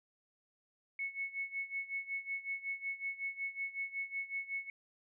sine tone with tremolo, 2203 Hz, C#7, 11 cents flat, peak -34 dBFS, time 0.99-4.7 s, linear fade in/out 2 ms, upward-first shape sine, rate 5.4 Hz, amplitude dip 85%, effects none

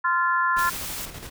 harmonic tone, 346.5 Hz, F4, 14 cents flat, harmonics 3 / 4 / 5, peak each -22 / -24 / -26 dBFS, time 0.04-0.7 s, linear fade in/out 10 ms
pink noise with tremolo, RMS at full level -37 dBFS, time 0.56-1.3 s, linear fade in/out 10 ms, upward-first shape square, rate 12 Hz, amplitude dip 45%
white high-pass noise, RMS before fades -33 dBFS, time 0.58-1.06 s, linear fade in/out 10 ms, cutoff 830 Hz, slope 12 dB/octave
effects none

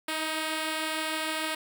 5% pulse beating tone pair, 313.9 / 320.5 Hz, D#4 / E4, +15 / -49 cents, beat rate 6.6 Hz, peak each -18 / -27 dBFS, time 0.08-1.55 s, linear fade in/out 5 ms, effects none

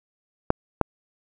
clicks, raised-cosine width 1 ms, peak -3 dBFS, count 2, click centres 0.504 / 0.813 s, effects none

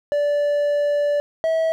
triangle tone pair in turn, 582 / 647.6 Hz, D5 / E5, -16 / -31 cents, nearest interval major second, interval 185 cents, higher second, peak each -15 dBFS, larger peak neither, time 0.12-1.2 / 1.44-1.72 s, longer first, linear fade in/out 0 ms, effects none

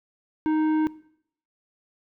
triangle tone with tanh clipping, 311.1 Hz, D#4, in tune, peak -22 dBFS, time 0.46-0.87 s, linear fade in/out 0 ms, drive 15 dB, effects noise-tail reverb RT60 0.7 s tail -20 dB re dry

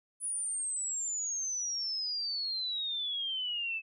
sine exponential sweep, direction down, 9940 to 2600 Hz, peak -32 dBFS, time 0.2-3.82 s, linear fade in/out 50 ms, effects none

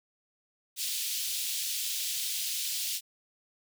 pink high-pass noise, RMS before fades -33 dBFS, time 0.76-3.01 s, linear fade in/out 50 ms, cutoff 3100 Hz, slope 24 dB/octave, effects none

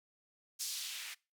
blue noise with band-pass filter sweep, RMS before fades -42 dBFS, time 0.59-1.15 s, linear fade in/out 20 ms, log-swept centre 5800 to 1900 Hz, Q 1.4, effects noise-tail reverb RT60 0.3 s tail -24 dB re dry

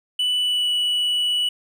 triangle tone with pitch glide, 2975 to 2949 Hz, F#7 to F#7, +9 to -6 cents, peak -17 dBFS, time 0.19-1.49 s, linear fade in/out 5 ms, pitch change -15 cents, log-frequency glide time 0.37-0.7 s, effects none

